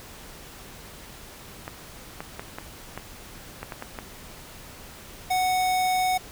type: clicks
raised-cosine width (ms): 0.5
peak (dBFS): -18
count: 9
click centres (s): 1.679 / 2.205 / 2.395 / 2.585 / 2.976 / 3.63 / 3.722 / 3.824 / 3.988
type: tone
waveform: square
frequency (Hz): 740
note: F#5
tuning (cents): 0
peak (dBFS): -22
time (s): 5.3-6.18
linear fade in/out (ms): 10
effects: pink hiss -44 dBFS RMS until 6.31 s